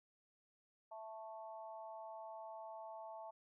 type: harmonic tone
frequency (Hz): 220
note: A3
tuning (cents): 0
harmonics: 3 / 4 / 5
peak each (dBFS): -51 / -51 / -59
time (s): 0.91-3.31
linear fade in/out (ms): 10
effects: none